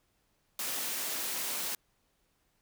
white high-pass noise, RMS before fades -35 dBFS, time 0.59-1.75 s, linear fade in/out 2 ms, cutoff 200 Hz, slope 12 dB/octave, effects pink hiss -74 dBFS RMS until 2.61 s

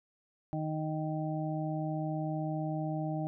harmonic tone, 155.56 Hz, D#3, in tune, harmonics 1 / 2 / 4 / 5, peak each -34 / -37 / -40 / -41 dBFS, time 0.53-3.27 s, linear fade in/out 0 ms, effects none

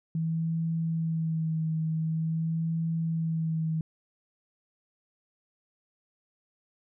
sine tone with vibrato, 161.6 Hz, E3, 34 cents flat, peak -26 dBFS, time 0.15-3.81 s, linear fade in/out 2 ms, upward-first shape sine, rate 0.46 Hz, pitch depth 25 cents each way, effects none

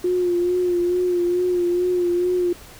sine tone with vibrato, 355.7 Hz, F4, 32 cents sharp, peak -17 dBFS, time 0.04-2.53 s, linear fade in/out 5 ms, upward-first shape sine, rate 2.3 Hz, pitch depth 33 cents each way, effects pink hiss -43 dBFS RMS until 2.79 s

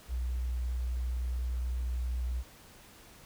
sine tone, 61.5 Hz, B1, 7 cents flat, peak -30 dBFS, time 0.08-2.44 s, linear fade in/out 50 ms, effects pink hiss -55 dBFS RMS until 3.25 s

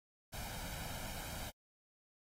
pink noise with comb filter, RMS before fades -45 dBFS, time 0.32-1.51 s, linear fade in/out 20 ms, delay 1.3 ms, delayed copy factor +0.65, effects AAC 48 kbps

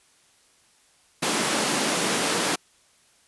pink high-pass noise, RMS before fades -24 dBFS, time 1.22-2.56 s, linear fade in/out 10 ms, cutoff 190 Hz, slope 24 dB/octave, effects white hiss -60 dBFS RMS until 3.27 s + resampled to 24000 Hz

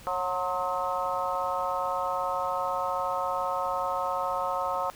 harmonic tone with a mistuned harmonic, 182.5 Hz, F#3, 24 cents flat, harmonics 3 / 4 / 5 / 6 / 7, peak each -33 / -33 / -33 / -33 / -33 dBFS, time 0.07-4.9 s, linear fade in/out 0 ms, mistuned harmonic 6, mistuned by -49 cents, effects pink hiss -50 dBFS RMS until 4.95 s

